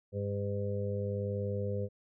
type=harmonic tone; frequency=100.9 Hz; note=G#2; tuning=49 cents flat; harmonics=1 / 2 / 4 / 5 / 6; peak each=-34 / -40 / -40 / -37 / -50 dBFS; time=0.12-1.89 s; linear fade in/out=50 ms; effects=none